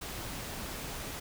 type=noise; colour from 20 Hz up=pink; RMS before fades=-40 dBFS; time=0.01-1.2 s; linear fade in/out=10 ms; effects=none